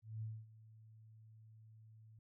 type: tone with ADSR envelope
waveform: sine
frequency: 110 Hz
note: A2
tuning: in tune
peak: -40 dBFS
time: 0.02-2.19 s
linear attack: 200 ms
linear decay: 240 ms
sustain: -18 dB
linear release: 3 ms
effects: none